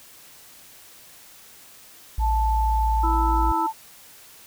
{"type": "tone", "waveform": "sine", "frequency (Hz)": 56.6, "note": "A1", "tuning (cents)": 50, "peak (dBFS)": -20, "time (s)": [2.18, 3.52], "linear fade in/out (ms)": 5}
{"type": "tone with pitch glide", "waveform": "sine", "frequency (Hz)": [877, 887.2], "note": ["A5", "A5"], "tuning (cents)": [-6, 14], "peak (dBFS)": -22, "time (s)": [2.19, 3.73], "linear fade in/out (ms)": 50, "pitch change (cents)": 20, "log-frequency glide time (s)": [2.81, 3.28]}
{"type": "harmonic tone", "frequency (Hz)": 328.4, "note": "E4", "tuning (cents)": -6, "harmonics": [1, 3, 4], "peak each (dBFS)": [-28, -28, -28], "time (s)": [3.03, 3.67], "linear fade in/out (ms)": 10}
{"effects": ["white hiss -48 dBFS RMS until 4.46 s"]}